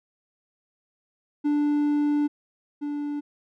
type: tone pair in turn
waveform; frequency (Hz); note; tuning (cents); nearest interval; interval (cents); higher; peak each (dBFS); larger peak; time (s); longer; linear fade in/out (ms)
triangle; 293.7 / 291.7; D4 / D4; 0 / -12; unison; 12; first; -18 / -25; first; 1.44-2.28 / 2.81-3.21; first; 20
effects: none

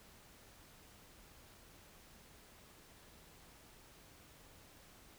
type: silence
effects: pink hiss -61 dBFS RMS until 5.18 s

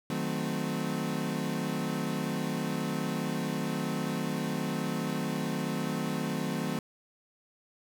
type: chord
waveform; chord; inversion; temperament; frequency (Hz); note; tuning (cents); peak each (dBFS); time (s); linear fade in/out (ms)
35% pulse; D# diminished seventh; none; equal with one note detuned; 155.56 / 185 / 220 / 258.8; D#3 / F#3 / A3 / C4; 0 / 0 / 0 / -19; -34; 0.1-6.79; 2
effects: none

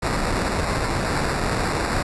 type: noise with sample-and-hold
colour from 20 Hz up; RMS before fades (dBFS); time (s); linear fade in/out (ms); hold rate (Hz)
pink; -23; 0.02-2.03; 10; 3150
effects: resampled to 24000 Hz

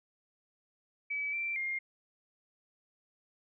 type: tone with pitch steps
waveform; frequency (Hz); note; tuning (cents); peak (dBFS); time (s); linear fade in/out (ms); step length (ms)
sine; 2291 / 2348 / 2122; D7 / D7 / C7; -44 / -1 / +24; -32; 1.1-1.79; 10; 230
effects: none

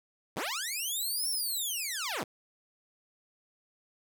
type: linear two-way sweep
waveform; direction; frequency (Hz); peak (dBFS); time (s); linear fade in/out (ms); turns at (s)
10% pulse; up then down; 86.2 to 5530 to 86.2; -24; 0.36-2.24; 10; 1.29
effects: none

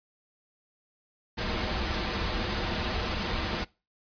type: noise with comb filter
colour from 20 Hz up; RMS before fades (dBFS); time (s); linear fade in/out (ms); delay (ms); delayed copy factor
pink; -30; 1.37-3.65; 20; 7.2; -0.55
effects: noise-tail reverb RT60 0.3 s tail -23 dB re dry + resampled to 11025 Hz

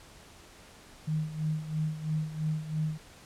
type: tone with tremolo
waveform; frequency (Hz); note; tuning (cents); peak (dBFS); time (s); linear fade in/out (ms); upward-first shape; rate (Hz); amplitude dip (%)
sine; 155.5; D#3; -1; -26; 1.07-2.98; 10; sine; 3; 75
effects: pink hiss -53 dBFS RMS until 3.25 s + low-pass 10000 Hz 12 dB/octave

